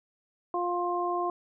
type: harmonic tone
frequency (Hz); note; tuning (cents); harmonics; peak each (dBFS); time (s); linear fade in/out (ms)
352.2; F4; +15; 1 / 2 / 3; -31 / -31 / -31; 0.54-1.3; 2
effects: none